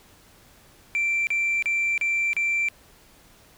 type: tone bursts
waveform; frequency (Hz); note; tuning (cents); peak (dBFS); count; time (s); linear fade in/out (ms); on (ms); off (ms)
sine; 2349; D7; 0; -19; 5; 0.95-2.686; 0; 320; 34
effects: tanh soft clip ceiling -19 dBFS + pink hiss -54 dBFS RMS until 3.57 s